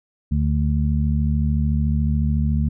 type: harmonic tone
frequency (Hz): 73.8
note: D2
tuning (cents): +9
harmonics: 1 / 2 / 3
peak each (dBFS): -19 / -22 / -24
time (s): 0.31-2.69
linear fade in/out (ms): 10
effects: none